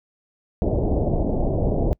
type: low-pass noise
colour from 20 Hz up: pink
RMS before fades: -21 dBFS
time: 0.62-1.93 s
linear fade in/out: 0 ms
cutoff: 720 Hz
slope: 48 dB/octave
effects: noise-tail reverb RT60 0.1 s tail -25 dB re dry